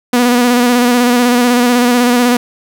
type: tone with vibrato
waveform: sawtooth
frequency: 244 Hz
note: B3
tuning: 21 cents flat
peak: -4 dBFS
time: 0.13-2.37 s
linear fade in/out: 5 ms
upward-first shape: square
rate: 16 Hz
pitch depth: 28 cents each way
effects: none